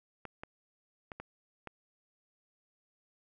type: clicks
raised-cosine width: 0.5 ms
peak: -27 dBFS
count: 5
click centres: 0.253 / 0.435 / 1.118 / 1.2 / 1.673 s
effects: none